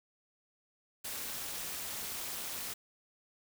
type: noise with amplitude modulation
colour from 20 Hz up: white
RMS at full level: -37 dBFS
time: 1.04-2.74 s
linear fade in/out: 10 ms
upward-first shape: sine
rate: 270 Hz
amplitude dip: 70%
effects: none